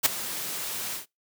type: noise with ADSR envelope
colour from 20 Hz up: white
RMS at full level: -17 dBFS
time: 0.03-1.06 s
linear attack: 28 ms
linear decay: 8 ms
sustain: -16 dB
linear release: 120 ms
effects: noise-tail reverb RT60 0.2 s tail -25 dB re dry + high-pass 100 Hz 12 dB/octave